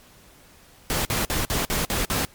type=noise bursts; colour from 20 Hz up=pink; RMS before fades=-24 dBFS; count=7; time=0.9-2.25 s; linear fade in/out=0 ms; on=150 ms; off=50 ms; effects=pink hiss -52 dBFS RMS until 2.34 s + MP3 96 kbps

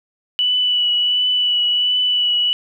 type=tone with vibrato; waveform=sine; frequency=2960 Hz; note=F#7; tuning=in tune; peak=-14 dBFS; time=0.39-2.53 s; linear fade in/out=0 ms; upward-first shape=triangle; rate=1.4 Hz; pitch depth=20 cents each way; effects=9-bit

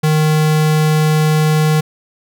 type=tone; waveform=square; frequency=154.6 Hz; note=D#3; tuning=11 cents flat; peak=-11 dBFS; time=0.03-1.81 s; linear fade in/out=10 ms; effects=none

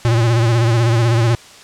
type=tone with vibrato; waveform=square; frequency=116.4 Hz; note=A#2; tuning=2 cents flat; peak=-12 dBFS; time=0.05-1.35 s; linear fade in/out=0 ms; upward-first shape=sine; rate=16 Hz; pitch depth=70 cents each way; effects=white hiss -40 dBFS RMS until 1.63 s + low-pass 7000 Hz 12 dB/octave

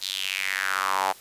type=tone with high-pass filter sweep; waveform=sawtooth; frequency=95.7 Hz; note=G2; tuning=41 cents flat; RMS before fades=-27 dBFS; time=0.01-1.13 s; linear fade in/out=20 ms; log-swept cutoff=4100 to 780 Hz; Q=4.1; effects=white hiss -48 dBFS RMS until 1.2 s + resampled to 32000 Hz

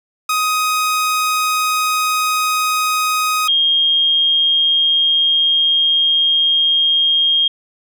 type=tone pair in turn; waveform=sawtooth / sine; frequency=1254 / 3232 Hz; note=D#6 / G#7; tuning=+13 / -48 cents; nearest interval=octave + major third; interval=1639 cents; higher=second; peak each=-11 dBFS; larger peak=neither; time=0.29-3.48 / 3.48-7.48 s; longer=second; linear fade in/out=5 ms; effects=none

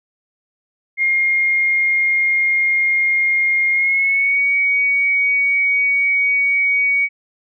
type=tone with pitch glide; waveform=sine; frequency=2130 to 2249 Hz; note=C7 to C#7; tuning=+30 to +24 cents; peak=-13 dBFS; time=0.97-7.09 s; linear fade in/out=50 ms; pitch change=+94 cents; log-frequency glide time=3.71-4.41 s; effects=none

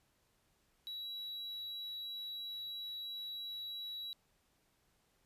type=tone; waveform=triangle; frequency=3901 Hz; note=B7; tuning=22 cents flat; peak=-40 dBFS; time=0.87-4.13 s; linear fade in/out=0 ms; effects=pink hiss -75 dBFS RMS until 5.25 s + resampled to 32000 Hz

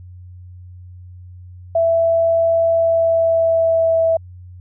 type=tone with pitch glide; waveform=sine; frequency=663 to 655.4 Hz; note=E5 to E5; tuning=+10 to -10 cents; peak=-12 dBFS; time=1.75-4.17 s; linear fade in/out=5 ms; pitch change=-20 cents; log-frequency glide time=2.7-3.98 s; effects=added 90 Hz sine -35 dBFS peak until 4.6 s

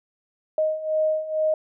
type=beating tone pair; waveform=sine; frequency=622.3 / 624.5 Hz; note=D#5 / D#5; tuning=0 / +6 cents; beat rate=2.2 Hz; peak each=-26 / -22 dBFS; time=0.58-1.54 s; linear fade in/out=2 ms; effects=none

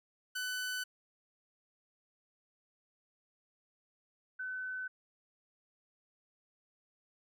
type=tone pair in turn; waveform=sawtooth / sine; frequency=1500 / 1513.1 Hz; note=F#6 / F#6; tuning=+23 / +38 cents; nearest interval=unison; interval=15 cents; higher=second; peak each=-32 / -37 dBFS; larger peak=first; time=0.35-0.84 / 4.39-4.88 s; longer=neither; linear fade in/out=10 ms; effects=none

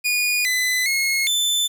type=tone with pitch steps; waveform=sawtooth; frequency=2450 / 2009 / 2166 / 3527 Hz; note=D#7 / B6 / C#7 / A7; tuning=-27 / +29 / -41 / +3 cents; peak=-15 dBFS; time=0.04-1.68 s; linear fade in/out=20 ms; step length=410 ms; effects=8-bit

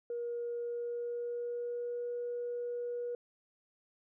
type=tone with pitch glide; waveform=sine; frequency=475.3 to 482.2 Hz; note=A#4 to B4; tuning=+34 to -41 cents; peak=-34 dBFS; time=0.1-3.15 s; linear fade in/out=2 ms; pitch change=+25 cents; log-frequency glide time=0.59-2.1 s; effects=tanh soft clip ceiling -30 dBFS

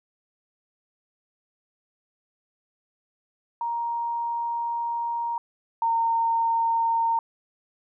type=tone pair in turn; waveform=sine; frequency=937 / 917.2 Hz; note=A#5 / A#5; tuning=+9 / -28 cents; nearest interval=unison; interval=37 cents; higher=first; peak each=-25 / -20 dBFS; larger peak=second; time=3.61-5.38 / 5.82-7.19 s; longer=first; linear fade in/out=2 ms; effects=none

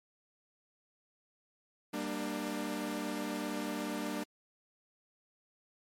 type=chord; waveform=sawtooth; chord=G minor; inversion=none; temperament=equal with one note detuned; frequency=196 / 233.1 / 298.1 Hz; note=G3 / Bb3 / D4; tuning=0 / 0 / +26 cents; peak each=-37 / -36 / -34 dBFS; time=1.93-4.24 s; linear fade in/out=10 ms; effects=MP3 64 kbps

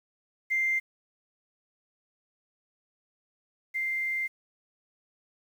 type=tone pair in turn; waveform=sine; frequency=2093 / 2093 Hz; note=C7 / C7; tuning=0 / 0 cents; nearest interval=unison; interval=0 cents; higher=neither; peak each=-23 / -27 dBFS; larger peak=first; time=0.5-0.8 / 3.74-4.28 s; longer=second; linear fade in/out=20 ms; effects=tanh soft clip ceiling -19 dBFS + 9-bit

